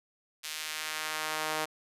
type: tone with high-pass filter sweep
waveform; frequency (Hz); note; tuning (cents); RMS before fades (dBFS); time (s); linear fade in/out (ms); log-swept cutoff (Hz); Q
sawtooth; 155.56; D#3; 0; -35; 0.43-1.66; 20; 3100 to 640; 0.83
effects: resampled to 32000 Hz

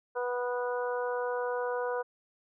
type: harmonic tone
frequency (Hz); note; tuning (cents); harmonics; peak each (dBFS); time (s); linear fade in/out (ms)
245.8; B3; -8; 2 / 3 / 4 / 5 / 6; -31 / -40 / -37 / -43 / -40; 0.15-2.03; 20
effects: none

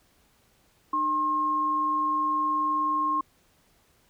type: tone pair together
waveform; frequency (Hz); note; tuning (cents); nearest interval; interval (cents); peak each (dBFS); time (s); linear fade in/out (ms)
sine; 303.2 / 1071; D#4 / C6; -45 / +40; octave + minor seventh; 2185; -34 / -23; 0.93-3.21; 5
effects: pink hiss -64 dBFS RMS until 4.09 s

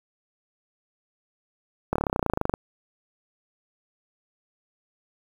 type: slowing click train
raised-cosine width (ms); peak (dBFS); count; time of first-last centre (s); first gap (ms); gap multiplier
1; -9; 19; 1.93-2.539; 26; 1.03
effects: 7-bit

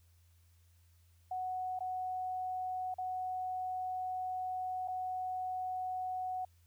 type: tone with dropouts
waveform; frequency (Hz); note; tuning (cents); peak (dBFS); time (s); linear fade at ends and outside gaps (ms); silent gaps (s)
sine; 740; F#5; 0; -35; 1.31-6.45; 5; 1.791-1.805 / 2.942-2.983 / 4.877-4.882
effects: added 85 Hz sine -63 dBFS peak until 6.66 s + white hiss -74 dBFS RMS until 6.66 s

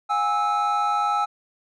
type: tone cluster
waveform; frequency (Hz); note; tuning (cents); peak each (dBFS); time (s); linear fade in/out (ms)
triangle; 720 / 822 / 1309; F#5 / G#5 / E6; -47 / -18 / -13; -30 / -21 / -21; 0.09-1.26; 20
effects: resampled to 22050 Hz

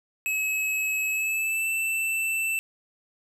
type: tone with pitch glide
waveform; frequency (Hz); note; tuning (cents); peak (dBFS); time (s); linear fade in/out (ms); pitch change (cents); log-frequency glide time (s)
square; 2572 to 2663; E7 to E7; -43 to +17; -25; 0.26-2.59; 0; +60; 1.1-1.68
effects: none

